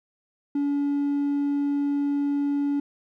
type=tone; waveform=triangle; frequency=285 Hz; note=C#4; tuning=48 cents sharp; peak=-19 dBFS; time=0.55-2.8 s; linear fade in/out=5 ms; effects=tanh soft clip ceiling -16 dBFS